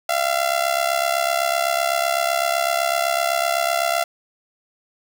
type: tone with amplitude modulation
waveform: sawtooth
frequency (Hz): 683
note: F5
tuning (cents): -39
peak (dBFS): -11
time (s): 0.09-4.04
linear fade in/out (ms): 5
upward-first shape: sine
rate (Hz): 67.9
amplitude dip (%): 80
effects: none